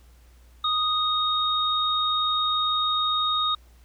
sine tone pair together, 1244.5 / 3729 Hz, D#6 / A#7, 0 / 0 cents, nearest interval octave + perfect fifth, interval 1900 cents, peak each -24 dBFS, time 0.64-3.55 s, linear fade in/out 5 ms, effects added 60 Hz sine -50 dBFS peak until 3.84 s + pink hiss -61 dBFS RMS until 3.84 s

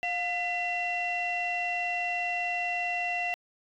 sine tone cluster, 709 / 2002 / 2725 Hz, F5 / B6 / F7, +26 / +23 / -43 cents, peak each -31 / -33 / -30 dBFS, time 0.03-3.34 s, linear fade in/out 0 ms, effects tanh soft clip ceiling -22 dBFS

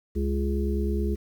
harmonic tone, 69.3 Hz, C#2, in tune, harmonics 1 / 3 / 5 / 6, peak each -25 / -30 / -32 / -33 dBFS, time 0.15-1.16 s, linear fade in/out 20 ms, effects 9-bit

